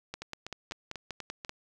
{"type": "two click trains", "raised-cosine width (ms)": 0.2, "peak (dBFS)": [-22, -20], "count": [6, 8], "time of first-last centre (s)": [[0.22, 1.449], [0.14, 1.494]], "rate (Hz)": [4.07, 5.17], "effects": []}